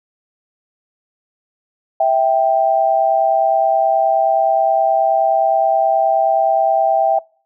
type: tone pair together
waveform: sine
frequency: 654.5 / 784 Hz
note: E5 / G5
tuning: -13 / 0 cents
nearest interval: minor third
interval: 313 cents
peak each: -14 dBFS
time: 2-7.19 s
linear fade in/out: 5 ms
effects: noise-tail reverb RT60 0.4 s tail -23 dB re dry